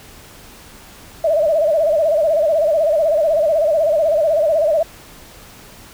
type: tone with vibrato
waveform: sine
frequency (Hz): 622.3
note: D#5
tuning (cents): 0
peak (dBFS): -12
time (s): 1.24-4.83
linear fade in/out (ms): 5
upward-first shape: sine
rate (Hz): 16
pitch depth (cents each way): 120
effects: pink hiss -41 dBFS RMS until 5.93 s